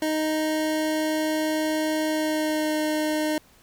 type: tone with pitch glide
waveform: 25% pulse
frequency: 311.1 to 307.3 Hz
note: D#4 to D#4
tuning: 0 to -21 cents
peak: -19 dBFS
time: 0.02-3.38 s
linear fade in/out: 2 ms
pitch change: -21 cents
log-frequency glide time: 2.07-2.78 s
effects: pink hiss -56 dBFS RMS until 3.62 s